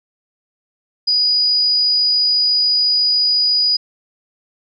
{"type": "tone", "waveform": "sine", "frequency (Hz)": 4923, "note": "D#8", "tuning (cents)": -19, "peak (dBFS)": -12, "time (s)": [1.07, 3.77], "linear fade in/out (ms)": 10, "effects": []}